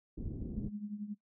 pink low-pass noise, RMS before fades -40 dBFS, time 0.17-0.69 s, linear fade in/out 10 ms, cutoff 330 Hz, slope 24 dB/octave
sine tone with tremolo, 207.7 Hz, G#3, in tune, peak -35 dBFS, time 0.55-1.15 s, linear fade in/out 20 ms, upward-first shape triangle, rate 11 Hz, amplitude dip 80%
effects noise-tail reverb RT60 0.1 s tail -20 dB re dry

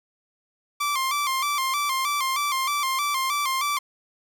sawtooth tone with vibrato, 1108.7 Hz, C#6, in tune, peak -19 dBFS, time 0.8-3.79 s, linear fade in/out 10 ms, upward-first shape square, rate 3.2 Hz, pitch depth 83 cents each way, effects none

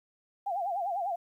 sine tone with vibrato, 743 Hz, F#5, 7 cents sharp, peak -29 dBFS, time 0.46-1.16 s, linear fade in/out 10 ms, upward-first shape sine, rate 10 Hz, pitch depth 170 cents each way, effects 11-bit

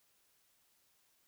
silence, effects white hiss -73 dBFS RMS until 1.27 s

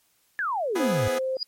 sine exponential sweep, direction down, 1760 to 95.4 Hz, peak -24 dBFS, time 0.39-1.08 s, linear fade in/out 0 ms
10% pulse chord, E major, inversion second, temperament equal, 246.9 / 329.6 / 415.3 Hz, B3 / E4 / G#4, 0 / 0 / 0 cents, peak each -22 / -28 / -24 dBFS, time 0.75-1.19 s, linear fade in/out 10 ms
sine tone, 523.3 Hz, C5, in tune, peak -24 dBFS, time 0.8-1.37 s, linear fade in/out 2 ms
sine tone with exponential growth, 4884 Hz, D#8, 33 cents flat, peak -21 dBFS, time 1.35-1.43 s, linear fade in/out 2 ms, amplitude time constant 16 ms
effects white hiss -66 dBFS RMS until 1.47 s + MP3 64 kbps

